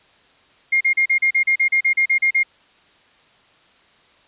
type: tone bursts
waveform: sine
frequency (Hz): 2129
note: C7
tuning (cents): +30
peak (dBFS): -13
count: 14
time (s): 0.72-2.433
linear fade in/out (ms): 10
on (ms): 88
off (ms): 37
effects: white hiss -54 dBFS RMS until 4.27 s + resampled to 8000 Hz